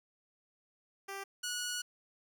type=tone pair in turn; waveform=10% pulse; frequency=392.9 / 1461.3 Hz; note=G4 / F#6; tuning=+4 / -22 cents; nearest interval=octave + major seventh; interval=2274 cents; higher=second; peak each=-32 / -27 dBFS; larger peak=second; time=1.08-1.24 / 1.43-1.82 s; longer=second; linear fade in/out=10 ms; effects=none